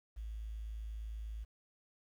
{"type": "tone with quantisation", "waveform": "sine", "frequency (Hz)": 54.2, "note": "A1", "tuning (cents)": -25, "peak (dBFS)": -40, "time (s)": [0.16, 1.45], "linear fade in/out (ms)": 20, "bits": 11, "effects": []}